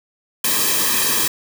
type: noise with comb filter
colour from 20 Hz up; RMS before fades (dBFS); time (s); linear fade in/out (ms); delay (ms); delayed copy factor
white; -18; 0.44-1.28; 5; 1.4; -0.95
effects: none